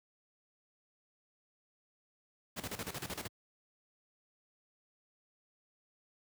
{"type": "noise with tremolo", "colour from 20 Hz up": "pink", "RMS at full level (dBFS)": -39, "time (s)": [2.56, 3.28], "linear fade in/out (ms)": 20, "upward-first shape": "square", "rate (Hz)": 13, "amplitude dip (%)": 75, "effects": ["high-pass 80 Hz 12 dB/octave"]}